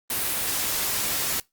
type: noise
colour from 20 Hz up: white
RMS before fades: -26 dBFS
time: 0.1-1.4 s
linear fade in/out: 2 ms
effects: noise-tail reverb RT60 0.2 s tail -24 dB re dry + Opus 32 kbps

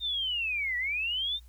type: linear two-way sweep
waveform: sine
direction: down then up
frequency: 3675 to 1915 to 3675 Hz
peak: -28 dBFS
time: 0-1.4 s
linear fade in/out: 50 ms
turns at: 0.77 s
effects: added 60 Hz sine -49 dBFS peak until 1.48 s + white hiss -66 dBFS RMS until 1.48 s

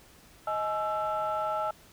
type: tone cluster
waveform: sine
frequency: 628 / 849 / 1330 Hz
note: D#5 / G#5 / E6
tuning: +16 / +38 / +15 cents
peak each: -31 dBFS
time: 0.47-1.71 s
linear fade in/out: 5 ms
effects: tanh soft clip ceiling -22 dBFS + pink hiss -56 dBFS RMS until 1.92 s

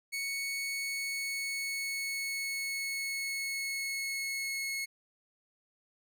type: tone with pitch glide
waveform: sawtooth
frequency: 2217 to 2183 Hz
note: C#7 to C#7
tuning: 0 to -27 cents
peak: -30 dBFS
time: 0.12-4.86 s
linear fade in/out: 20 ms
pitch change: -27 cents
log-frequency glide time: 0.55-4.68 s
effects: none

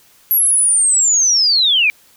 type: linear sweep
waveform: sine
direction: down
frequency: 11720 to 2303 Hz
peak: -10 dBFS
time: 0.31-1.9 s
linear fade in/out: 0 ms
effects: white hiss -50 dBFS RMS until 2.16 s

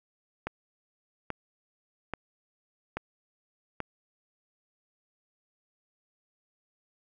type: click train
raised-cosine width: 0.5 ms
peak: -17 dBFS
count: 5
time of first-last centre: 0.47-3.803 s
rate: 1.2 Hz
effects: none

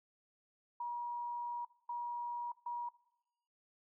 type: tone bursts at uneven times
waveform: sine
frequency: 957 Hz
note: A#5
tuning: 45 cents sharp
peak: -37 dBFS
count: 3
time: 0.8-1.65 / 1.89-2.52 / 2.66-2.89 s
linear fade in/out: 5 ms
effects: noise-tail reverb RT60 0.9 s tail -20 dB re dry

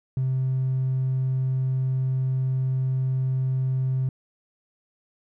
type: tone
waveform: triangle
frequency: 130.81 Hz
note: C3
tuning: in tune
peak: -18 dBFS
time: 0.17-4.09 s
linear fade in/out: 2 ms
effects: tanh soft clip ceiling -18 dBFS

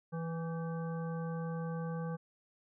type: harmonic tone with a mistuned harmonic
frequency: 164.81 Hz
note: E3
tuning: in tune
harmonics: 1 / 3 / 5 / 7 / 9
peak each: -36 / -43 / -49 / -50 / -53 dBFS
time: 0.12-2.17 s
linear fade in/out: 20 ms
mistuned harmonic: 9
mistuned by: +70 cents
effects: none

